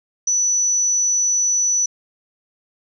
sine tone, 5950 Hz, F#8, 9 cents sharp, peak -15 dBFS, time 0.27-1.86 s, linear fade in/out 5 ms, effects none

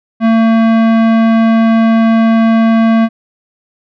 sine tone with tanh clipping, 225.7 Hz, A3, 44 cents sharp, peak -8 dBFS, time 0.2-3.09 s, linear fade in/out 50 ms, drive 18 dB, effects none

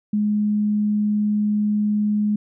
sine tone, 209.4 Hz, G#3, 15 cents sharp, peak -17 dBFS, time 0.13-2.36 s, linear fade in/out 5 ms, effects none

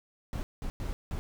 brown noise bursts at uneven times, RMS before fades -34 dBFS, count 4, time 0.33-0.43 / 0.62-0.7 / 0.8-0.93 / 1.11-1.19 s, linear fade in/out 0 ms, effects none

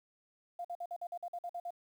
sine tone bursts, 698.5 Hz, F5, in tune, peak -37 dBFS, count 11, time 0.59-1.706 s, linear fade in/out 5 ms, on 56 ms, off 50 ms, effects 11-bit

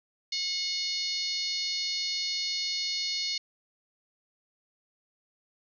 harmonic tone, 726 Hz, F#5, 33 cents flat, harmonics 3 / 4 / 5 / 6 / 7 / 8 / 9, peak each -39 / -41 / -38 / -31 / -36 / -44 / -45 dBFS, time 0.32-3.38 s, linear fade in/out 5 ms, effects none

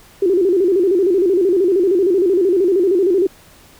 sine tone with vibrato, 370 Hz, F#4, in tune, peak -11 dBFS, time 0.22-3.27 s, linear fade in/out 5 ms, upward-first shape square, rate 13 Hz, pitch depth 110 cents each way, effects pink hiss -46 dBFS RMS until 3.79 s

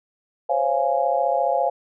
sine chord, Db major seventh, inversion third, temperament just, 519.7 / 554.4 / 693 / 831.5 Hz, C5 / Db5 / F5 / Ab5, -12 / 0 / -14 / +2 cents, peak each -25 / -24 / -22 / -24 dBFS, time 0.49-1.7 s, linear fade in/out 10 ms, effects none

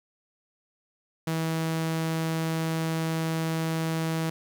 sawtooth tone, 161.9 Hz, E3, 31 cents flat, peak -22 dBFS, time 1.27-4.3 s, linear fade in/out 5 ms, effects 10-bit

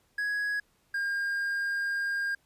triangle tone pair in turn, 1666 / 1611.1 Hz, G#6 / G6, +5 / +47 cents, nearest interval minor second, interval 58 cents, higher first, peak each -26 dBFS, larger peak neither, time 0.18-0.6 / 0.94-2.35 s, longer second, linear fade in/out 5 ms, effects pink hiss -69 dBFS RMS until 2.45 s + resampled to 32000 Hz

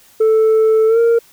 sine tone with pitch glide, 440 to 464 Hz, A4 to A#4, 0 to -8 cents, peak -6 dBFS, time 0.2-1.19 s, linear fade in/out 10 ms, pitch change +92 cents, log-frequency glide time 0.87-0.99 s, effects tanh soft clip ceiling -8 dBFS + white hiss -48 dBFS RMS until 1.32 s

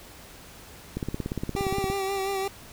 click train, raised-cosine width 3 ms, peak -16 dBFS, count 17, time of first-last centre 0.97-1.9 s, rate 17.2 Hz
25% pulse tone with vibrato, 390 Hz, G4, 9 cents flat, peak -23 dBFS, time 1.56-2.48 s, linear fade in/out 5 ms, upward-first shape sine, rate 5.7 Hz, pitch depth 33 cents each way
effects pink hiss -47 dBFS RMS until 2.72 s

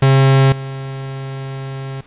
45% pulse tone with level steps, 134.7 Hz, C#3, 49 cents flat, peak -8 / -24 dBFS, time 0.02-2.01 s, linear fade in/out 5 ms, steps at 0.52 s, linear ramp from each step 2 ms, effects pink hiss -47 dBFS RMS until 2.06 s + resampled to 8000 Hz

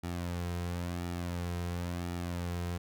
sawtooth tone with flanger, 87.31 Hz, F2, in tune, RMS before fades -36 dBFS, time 0.03-2.78 s, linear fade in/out 10 ms, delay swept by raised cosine 1.9 to 3.5 ms, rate 0.96 Hz, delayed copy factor -0.5, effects none

